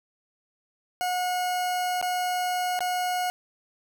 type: tone with dropouts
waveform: 40% pulse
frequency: 725 Hz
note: F#5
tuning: 35 cents flat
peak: -24 dBFS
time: 1.01-3.3 s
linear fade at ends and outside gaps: 0 ms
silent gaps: 2.014-2.026 / 2.791-2.806 s
effects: none